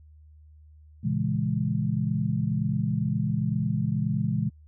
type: chord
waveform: sine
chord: A# half-diminished seventh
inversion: none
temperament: equal with one note detuned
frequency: 116.54 / 138.59 / 166.25 / 207.7 Hz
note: A#2 / C#3 / E3 / G#3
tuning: 0 / 0 / +15 / 0 cents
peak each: -29 dBFS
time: 1.03-4.5 s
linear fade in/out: 20 ms
effects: added 76 Hz sine -49 dBFS peak until 4.67 s